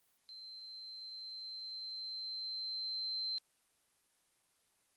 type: tone with level ramp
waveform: sine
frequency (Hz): 4105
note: C8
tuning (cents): -34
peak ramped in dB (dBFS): -48 to -35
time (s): 0.29-3.38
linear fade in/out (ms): 0
effects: white hiss -74 dBFS RMS until 4.96 s + Opus 24 kbps